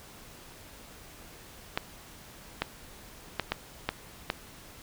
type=clicks; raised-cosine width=0.3 ms; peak=-11 dBFS; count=6; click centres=1.775 / 2.62 / 3.397 / 3.52 / 3.89 / 4.301 s; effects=pink hiss -50 dBFS RMS until 4.82 s